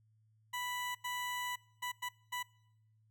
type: tone bursts at uneven times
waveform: 20% pulse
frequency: 987.8 Hz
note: B5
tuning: in tune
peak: -32 dBFS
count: 5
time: 0.53-0.95 / 1.04-1.56 / 1.82-1.92 / 2.02-2.09 / 2.32-2.43 s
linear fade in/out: 10 ms
effects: noise-tail reverb RT60 0.8 s tail -24 dB re dry + added 109 Hz sine -67 dBFS peak until 3.1 s